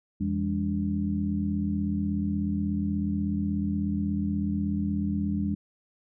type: tone cluster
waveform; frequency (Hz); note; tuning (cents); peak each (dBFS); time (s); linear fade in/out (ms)
sine; 85.3 / 165.1 / 201.6 / 290.2; F2 / E3 / G3 / D4; -40 / +3 / +49 / -21; -32 / -35 / -27 / -33; 0.2-5.55; 10
effects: none